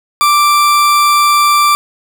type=tone; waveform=40% pulse; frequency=1174.7 Hz; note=D6; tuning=in tune; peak=-6 dBFS; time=0.21-1.75 s; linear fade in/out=0 ms; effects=none